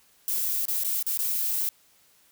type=noise with dropouts; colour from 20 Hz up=violet; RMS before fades=-27 dBFS; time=0.28-1.69 s; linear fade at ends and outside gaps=0 ms; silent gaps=0.654-0.682 / 0.836-0.847 / 1.026-1.066 / 1.174-1.19 s; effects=white hiss -61 dBFS RMS until 2.31 s